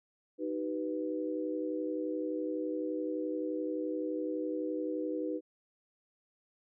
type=chord; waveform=sine; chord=Eb augmented; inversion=none; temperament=equal with one note detuned; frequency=311.1 / 382.8 / 493.9 Hz; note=Eb4 / G4 / B4; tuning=0 / -41 / 0 cents; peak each=-35 / -39 / -37 dBFS; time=0.38-5.41 s; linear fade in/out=50 ms; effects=none